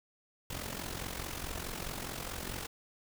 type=noise with amplitude modulation; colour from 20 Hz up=pink; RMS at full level=-37 dBFS; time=0.5-2.67 s; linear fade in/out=5 ms; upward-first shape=sine; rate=44.7 Hz; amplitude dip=70%; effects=none